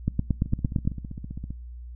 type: two click trains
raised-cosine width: 5 ms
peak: -10 / -22 dBFS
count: 8 / 17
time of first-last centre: 0.08-0.875 / 0.46-1.506 s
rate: 8.8 / 15.3 Hz
effects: noise-tail reverb RT60 0.6 s tail -25 dB re dry + added 60 Hz sine -37 dBFS peak until 1.95 s